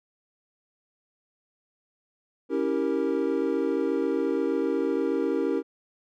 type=chord; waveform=triangle; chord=C# diminished seventh; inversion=none; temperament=equal with one note detuned; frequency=277.2 / 325.5 / 392 / 466.2 Hz; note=C#4 / E4 / G4 / Bb4; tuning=0 / -22 / 0 / 0 cents; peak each=-27 dBFS; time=2.49-5.63 s; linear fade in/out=50 ms; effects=none